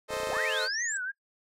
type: chord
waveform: sawtooth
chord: A diminished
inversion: none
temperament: equal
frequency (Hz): 440 / 523.3 / 622.3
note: A4 / C5 / Eb5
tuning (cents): 0 / 0 / 0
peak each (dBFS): -31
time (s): 0.08-0.69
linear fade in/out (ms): 50
type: clicks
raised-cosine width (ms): 1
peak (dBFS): -26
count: 9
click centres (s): 0.106 / 0.136 / 0.168 / 0.202 / 0.233 / 0.272 / 0.302 / 0.332 / 0.368
type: linear sweep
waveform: sine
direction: up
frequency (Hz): 375 to 7910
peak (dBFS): -32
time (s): 0.29-0.97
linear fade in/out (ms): 0
type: tone with vibrato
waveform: sine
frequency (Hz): 1682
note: G#6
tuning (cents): +22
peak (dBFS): -31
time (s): 0.33-1.12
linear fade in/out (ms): 20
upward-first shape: triangle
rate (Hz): 2.5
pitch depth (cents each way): 260
effects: noise-tail reverb RT60 0.1 s tail -20 dB re dry + low-pass 12000 Hz 12 dB/octave